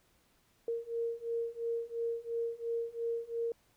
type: beating tone pair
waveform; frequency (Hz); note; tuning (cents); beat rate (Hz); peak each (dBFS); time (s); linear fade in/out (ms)
sine; 462.5 / 465.4; A#4 / A#4; -14 / -3; 2.9; -37 / -36; 0.68-3.52; 2
effects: pink hiss -70 dBFS RMS until 3.76 s